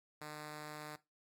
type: tone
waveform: 5% pulse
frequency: 151.2 Hz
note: D#3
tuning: 49 cents flat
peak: -34 dBFS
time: 0.21-0.96 s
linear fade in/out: 5 ms
effects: noise-tail reverb RT60 0.2 s tail -17 dB re dry + AAC 64 kbps